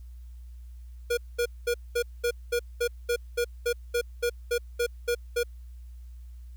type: tone bursts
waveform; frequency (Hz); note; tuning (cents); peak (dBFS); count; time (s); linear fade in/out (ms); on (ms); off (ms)
square; 478.3; A#4; +44; -24; 16; 1.1-5.434; 10; 74; 210
effects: added 60 Hz sine -41 dBFS peak until 6.56 s + white hiss -69 dBFS RMS until 6.56 s